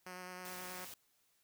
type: tone with vibrato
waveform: 5% pulse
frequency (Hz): 182.1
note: F#3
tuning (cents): -27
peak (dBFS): -35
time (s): 0.06-0.85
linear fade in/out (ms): 5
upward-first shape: square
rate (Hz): 9.4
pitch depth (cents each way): 10
type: noise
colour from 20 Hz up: white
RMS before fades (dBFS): -50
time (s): 0.45-0.94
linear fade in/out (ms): 2
effects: white hiss -75 dBFS RMS until 1.43 s